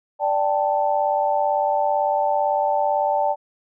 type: chord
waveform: sine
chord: D suspended fourth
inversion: none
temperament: just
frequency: 587.3 / 783.1 / 881 Hz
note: D5 / G5 / A5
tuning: 0 / -2 / +2 cents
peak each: -22 dBFS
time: 0.19-3.36 s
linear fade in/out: 50 ms
effects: none